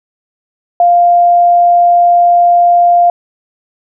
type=tone; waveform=sine; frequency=698.5 Hz; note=F5; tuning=in tune; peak=-4 dBFS; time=0.8-3.1 s; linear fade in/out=2 ms; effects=none